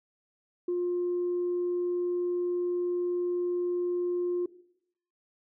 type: tone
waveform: sine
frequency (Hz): 353.9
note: F4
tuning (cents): +23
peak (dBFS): -25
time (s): 0.68-4.46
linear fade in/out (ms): 5
effects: noise-tail reverb RT60 0.7 s tail -17 dB re dry + tanh soft clip ceiling -23 dBFS